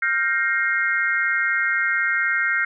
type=tone cluster; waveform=sine; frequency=1391 / 1572 / 1869 / 2129 Hz; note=F6 / G6 / A#6 / C7; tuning=-7 / +4 / +4 / +30 cents; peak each=-24 dBFS; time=0.02-2.65 s; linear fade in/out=5 ms; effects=none